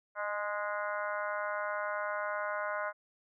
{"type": "harmonic tone with a mistuned harmonic", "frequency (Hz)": 207.7, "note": "G#3", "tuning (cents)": 0, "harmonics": [3, 4, 5, 6, 7, 8, 9, 10], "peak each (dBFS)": [-37, -45, -39, -42, -38, -49, -50, -49], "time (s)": [0.15, 2.93], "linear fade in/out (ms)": 50, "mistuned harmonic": 3, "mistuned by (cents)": -20, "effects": []}